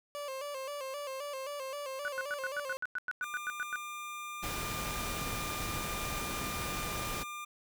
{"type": "tone with vibrato", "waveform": "30% pulse", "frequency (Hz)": 554.4, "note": "C#5", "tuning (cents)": 0, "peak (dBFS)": -35, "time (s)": [0.15, 2.77], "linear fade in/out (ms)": 0, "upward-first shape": "square", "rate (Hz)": 3.8, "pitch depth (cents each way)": 77}
{"type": "tone bursts", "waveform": "sine", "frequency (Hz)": 1480, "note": "F#6", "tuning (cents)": 0, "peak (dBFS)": -32, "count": 14, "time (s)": [2.05, 3.758], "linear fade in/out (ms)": 0, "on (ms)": 31, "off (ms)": 98}
{"type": "tone", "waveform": "25% pulse", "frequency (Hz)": 1200, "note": "D6", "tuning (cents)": 37, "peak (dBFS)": -36, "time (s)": [3.22, 7.45], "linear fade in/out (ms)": 10}
{"type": "noise", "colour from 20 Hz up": "pink", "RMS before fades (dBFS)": -38, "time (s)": [4.42, 7.24], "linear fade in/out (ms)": 20}
{"effects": []}